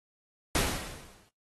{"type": "noise with exponential decay", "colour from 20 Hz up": "pink", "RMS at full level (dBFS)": -25, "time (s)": [0.55, 1.29], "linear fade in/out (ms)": 1, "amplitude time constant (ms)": 160, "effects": ["noise-tail reverb RT60 0.2 s tail -21 dB re dry", "AAC 32 kbps"]}